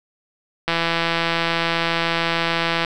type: click train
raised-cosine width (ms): 0.3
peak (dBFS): -4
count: 363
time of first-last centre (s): 0.68-2.848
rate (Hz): 167
effects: none